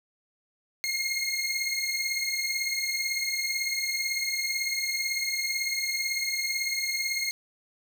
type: beating tone pair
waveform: 20% pulse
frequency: 2133 / 2151 Hz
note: C7 / C7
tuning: +33 / +47 cents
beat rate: 18 Hz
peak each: -25 dBFS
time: 0.84-7.31 s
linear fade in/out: 0 ms
effects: none